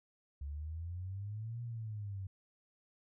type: exponential two-way sweep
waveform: sine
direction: up then down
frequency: 69.3 to 120 to 94.3 Hz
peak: -39 dBFS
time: 0.41-2.27 s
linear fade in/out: 5 ms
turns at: 1.62 s
effects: none